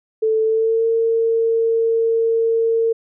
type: tone with pitch glide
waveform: sine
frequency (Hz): 440 to 455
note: A4 to A#4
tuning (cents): 0 to -42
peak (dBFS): -14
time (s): 0.22-2.93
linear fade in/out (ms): 10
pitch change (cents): +58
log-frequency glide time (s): 0.43-0.86
effects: none